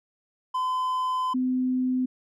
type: tone pair in turn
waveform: triangle / sine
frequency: 1020 / 255 Hz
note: C6 / C4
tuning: -44 / -44 cents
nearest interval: 2 octaves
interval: 2400 cents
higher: first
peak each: -22 dBFS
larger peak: neither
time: 0.54-1.34 / 1.34-2.06 s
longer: first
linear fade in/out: 10 ms
effects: none